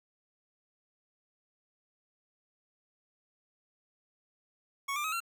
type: tone with pitch steps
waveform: 25% pulse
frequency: 1108.7 / 1188.3 / 1273.6 / 1365 Hz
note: C#6 / D6 / D#6 / F6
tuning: 0 / +20 / +40 / -40 cents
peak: -28 dBFS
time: 4.88-5.204 s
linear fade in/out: 10 ms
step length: 81 ms
effects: none